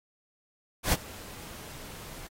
pink noise with ADSR envelope, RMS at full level -24 dBFS, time 0.83-2.27 s, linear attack 94 ms, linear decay 37 ms, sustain -21 dB, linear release 3 ms, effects AAC 48 kbps

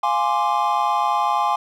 triangle chord, D half-diminished seventh, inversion first, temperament equal, 698.5 / 830.6 / 1046.5 / 1174.7 Hz, F5 / Ab5 / C6 / D6, 0 / 0 / 0 / 0 cents, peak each -24 / -19 / -20 / -23 dBFS, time 0.03-1.56 s, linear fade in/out 5 ms, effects none

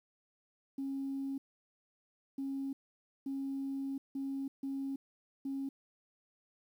sine tone bursts at uneven times, 272.5 Hz, C#4, 29 cents flat, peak -34 dBFS, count 6, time 0.78-1.38 / 2.38-2.73 / 3.26-3.98 / 4.15-4.48 / 4.63-4.96 / 5.45-5.69 s, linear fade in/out 5 ms, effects tanh soft clip ceiling -31 dBFS + 11-bit

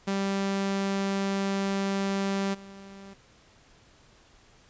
sawtooth tone with level steps, 196.2 Hz, G3, 2 cents sharp, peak -22 / -40 dBFS, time 0.07-3.14 s, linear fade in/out 10 ms, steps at 2.53 s, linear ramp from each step 20 ms, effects pink hiss -58 dBFS RMS until 4.69 s + resampled to 16000 Hz

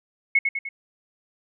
sine tone with echo, 2187 Hz, C#7, 24 cents flat, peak -14 dBFS, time 0.35-0.39 s, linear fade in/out 5 ms, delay 100 ms, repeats 3, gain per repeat -5 dB, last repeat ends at 0.69 s, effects none

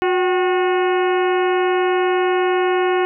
harmonic tone with a mistuned harmonic, 362.8 Hz, F#4, 34 cents flat, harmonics 1 / 2 / 3 / 4 / 5 / 6 / 7 / 8, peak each -16 / -22 / -26 / -28 / -30 / -32 / -33 / -34 dBFS, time 0.02-3.05 s, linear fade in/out 0 ms, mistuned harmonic 2, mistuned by +80 cents, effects none

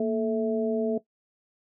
sine tone cluster, 230.7 / 436.9 / 657 Hz, A#3 / A4 / E5, -18 / -12 / -6 cents, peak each -27 / -26 / -30 dBFS, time 0-0.98 s, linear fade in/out 5 ms, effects noise-tail reverb RT60 0.1 s tail -17 dB re dry

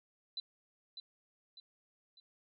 sine tone with echo, 4002 Hz, B7, 22 cents sharp, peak -37 dBFS, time 0.37-0.4 s, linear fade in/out 2 ms, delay 600 ms, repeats 3, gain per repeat -7 dB, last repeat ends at 2.2 s, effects none

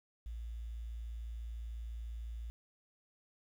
sine tone with quantisation, 57 Hz, A#1, 38 cents flat, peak -40 dBFS, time 0.26-2.5 s, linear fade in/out 0 ms, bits 11, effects none

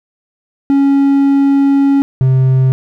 triangle tone pair in turn, 277.4 / 130.92 Hz, C#4 / C3, +1 / +1 cents, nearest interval octave + minor second, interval 1300 cents, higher first, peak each -5 dBFS, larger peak neither, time 0.7-2.02 / 2.21-2.72 s, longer first, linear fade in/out 0 ms, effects none

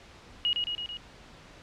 sine tone with echo, 2890 Hz, F#7, 41 cents flat, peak -23 dBFS, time 0.45-0.53 s, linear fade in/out 0 ms, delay 110 ms, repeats 4, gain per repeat -3 dB, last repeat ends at 0.97 s, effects pink hiss -51 dBFS RMS until 1.62 s + low-pass 5000 Hz 12 dB/octave

